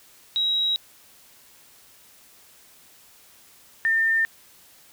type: tone pair in turn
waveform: sine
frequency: 3843 / 1805.3 Hz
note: B7 / A6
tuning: -48 / +44 cents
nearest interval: octave + minor second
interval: 1308 cents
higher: first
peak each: -20 / -18 dBFS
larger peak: second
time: 0.36-0.76 / 3.85-4.25 s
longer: neither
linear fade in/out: 0 ms
effects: white hiss -53 dBFS RMS until 4.92 s